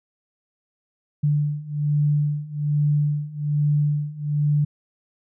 sine beating tone pair, 146.83 / 148.03 Hz, D3 / D3, 0 / +14 cents, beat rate 1.2 Hz, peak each -23 / -21 dBFS, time 1.23-4.65 s, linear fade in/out 10 ms, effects none

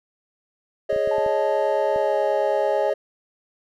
triangle chord, Ab suspended fourth, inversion none, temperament just, 415.3 / 553.7 / 623 Hz, Ab4 / Db5 / Eb5, 0 / -2 / +2 cents, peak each -24 / -21 / -21 dBFS, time 0.89-2.94 s, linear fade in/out 10 ms
clicks, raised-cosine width 2 ms, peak -23 dBFS, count 6, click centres 0.928 / 0.962 / 1.075 / 1.183 / 1.263 / 1.961 s
sine tone with pitch glide, 870 to 841.3 Hz, A5 to G#5, -20 to +22 cents, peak -26 dBFS, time 1.11-2.9 s, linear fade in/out 5 ms, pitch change -58 cents, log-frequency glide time 1.95-2.16 s
effects none

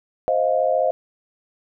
sine tone cluster, 521 / 627 / 701 Hz, C5 / D#5 / F5, -7 / +13 / +6 cents, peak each -21 / -20 / -22 dBFS, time 0.28-0.91 s, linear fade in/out 0 ms, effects none

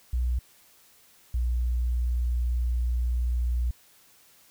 sine tone pair in turn, 61.1 / 60.4 Hz, B1 / B1, -18 / -38 cents, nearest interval unison, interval 20 cents, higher first, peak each -23 dBFS, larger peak neither, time 0.13-0.39 / 1.34-3.71 s, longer second, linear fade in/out 5 ms, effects white hiss -58 dBFS RMS until 4.5 s

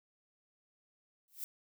violet noise with exponential growth, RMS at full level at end -37 dBFS, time 1.28-1.44 s, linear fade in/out 0 ms, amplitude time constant 34 ms, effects none

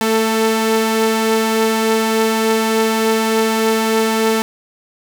sawtooth tone pair together, 223 / 442.6 Hz, A3 / A4, +23 / +10 cents, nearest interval octave, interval 1187 cents, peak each -13 / -12 dBFS, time 0.01-4.42 s, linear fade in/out 0 ms, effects none

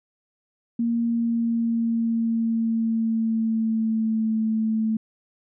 sine tone with pitch glide, 233.1 to 220.3 Hz, A#3 to A3, 0 to +2 cents, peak -20 dBFS, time 0.79-4.97 s, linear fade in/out 5 ms, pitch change -98 cents, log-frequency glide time 1.03-4.38 s, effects none

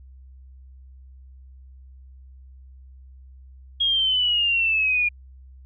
sine exponential sweep, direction down, 3287 to 2415 Hz, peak -18 dBFS, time 3.8-5.09 s, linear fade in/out 10 ms, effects added 65 Hz sine -43 dBFS peak until 5.65 s

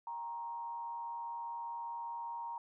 sine tone with frequency modulation, 935 Hz, A#5, 5 cents sharp, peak -39 dBFS, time 0.07-2.58 s, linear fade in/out 2 ms, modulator 145 Hz, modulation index 0.41, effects none

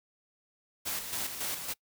white noise with tremolo, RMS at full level -34 dBFS, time 0.85-1.74 s, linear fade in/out 20 ms, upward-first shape square, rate 3.6 Hz, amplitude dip 50%, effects noise-tail reverb RT60 0.1 s tail -24 dB re dry

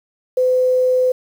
sine tone with quantisation, 508 Hz, B4, 49 cents sharp, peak -12 dBFS, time 0.37-1.12 s, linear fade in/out 5 ms, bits 7, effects none

